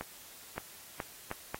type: accelerating click train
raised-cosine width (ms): 0.5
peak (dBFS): -21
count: 5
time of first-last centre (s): 0.01-1.545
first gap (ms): 570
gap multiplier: 0.74
effects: white hiss -52 dBFS RMS until 1.59 s + AAC 48 kbps